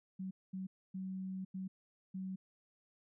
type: tone bursts at uneven times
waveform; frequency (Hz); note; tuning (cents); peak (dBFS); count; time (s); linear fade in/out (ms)
sine; 188.7; F#3; +34; -39; 5; 0.19-0.31 / 0.53-0.67 / 0.94-1.45 / 1.54-1.68 / 2.14-2.36; 10
effects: none